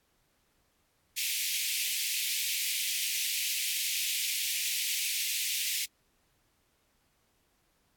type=high-pass noise; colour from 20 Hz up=pink; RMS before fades=-32 dBFS; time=1.16-5.86 s; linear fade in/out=20 ms; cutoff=2200 Hz; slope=48 dB/octave; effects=pink hiss -72 dBFS RMS until 7.96 s + AAC 64 kbps